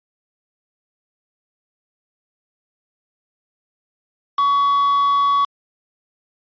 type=tone with quantisation; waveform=triangle; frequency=1125 Hz; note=C#6; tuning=25 cents sharp; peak=-12 dBFS; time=4.38-5.45 s; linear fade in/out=5 ms; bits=4; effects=resampled to 11025 Hz